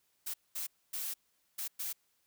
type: noise bursts at uneven times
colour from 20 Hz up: blue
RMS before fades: -38 dBFS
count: 5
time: 0.26-0.34 / 0.55-0.67 / 0.93-1.14 / 1.58-1.68 / 1.79-1.93 s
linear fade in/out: 10 ms
effects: white hiss -75 dBFS RMS until 2.26 s